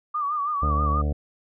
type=tone with vibrato; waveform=sine; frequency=1174.7 Hz; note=D6; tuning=in tune; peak=-23 dBFS; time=0.14-1.02 s; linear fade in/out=10 ms; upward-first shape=sine; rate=6.2 Hz; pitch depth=79 cents each way
type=harmonic tone; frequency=73.8 Hz; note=D2; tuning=9 cents sharp; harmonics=1 / 2 / 3 / 4 / 6 / 7 / 8 / 9 / 10; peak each=-22 / -31 / -35 / -36 / -39 / -39 / -40 / -46 / -45 dBFS; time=0.62-1.13 s; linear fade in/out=10 ms
effects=none